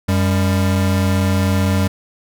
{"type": "tone pair together", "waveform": "square", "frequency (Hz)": [93.25, 197.6], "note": ["F#2", "G3"], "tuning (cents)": [14, 14], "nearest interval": "octave + minor second", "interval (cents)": 1300, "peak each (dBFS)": [-16, -19], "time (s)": [0.08, 1.88], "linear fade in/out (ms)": 10, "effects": []}